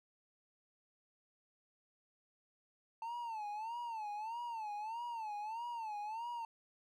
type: tone with vibrato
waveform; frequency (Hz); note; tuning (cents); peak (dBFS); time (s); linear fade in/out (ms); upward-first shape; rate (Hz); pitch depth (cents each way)
triangle; 890; A5; +20; -38; 3.02-6.45; 2; sine; 1.6; 130
effects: none